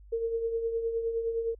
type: tone with tremolo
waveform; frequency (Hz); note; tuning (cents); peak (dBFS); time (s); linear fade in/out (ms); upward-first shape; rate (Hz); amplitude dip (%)
sine; 458; A#4; -31; -25; 0.12-1.55; 10; triangle; 9.7; 60
effects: added 50 Hz sine -49 dBFS peak until 1.59 s